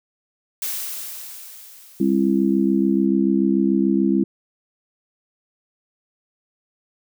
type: noise with exponential decay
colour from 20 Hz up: blue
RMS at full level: -25 dBFS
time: 0.62-3.06 s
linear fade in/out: 2 ms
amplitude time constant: 530 ms
type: harmonic tone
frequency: 66.9 Hz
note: C2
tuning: 39 cents sharp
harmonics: 3 / 4 / 5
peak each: -19 / -20 / -20 dBFS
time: 2-4.24 s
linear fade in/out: 5 ms
effects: none